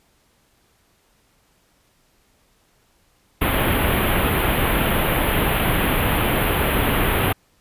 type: band-stop noise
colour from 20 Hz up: pink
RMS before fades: -19 dBFS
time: 3.41-7.33 s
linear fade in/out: 10 ms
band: 3300 to 11000 Hz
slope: 48 dB/octave
effects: pink hiss -61 dBFS RMS until 7.6 s + resampled to 32000 Hz